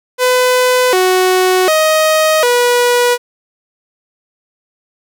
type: tone with pitch steps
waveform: sawtooth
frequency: 503 / 370 / 627 / 486.7 Hz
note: B4 / F#4 / D#5 / B4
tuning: +32 / 0 / +13 / -25 cents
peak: -5 dBFS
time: 0.18-3.18 s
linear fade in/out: 50 ms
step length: 750 ms
effects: none